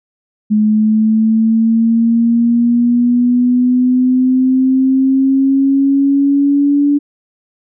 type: linear sweep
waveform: sine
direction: up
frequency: 211.8 to 288.6 Hz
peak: -8 dBFS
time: 0.5-6.99 s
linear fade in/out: 20 ms
effects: none